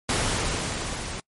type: noise with level ramp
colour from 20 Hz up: pink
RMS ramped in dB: -23 to -34 dBFS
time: 0.09-1.2 s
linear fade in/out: 2 ms
effects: noise-tail reverb RT60 0.1 s tail -25 dB re dry + MP3 48 kbps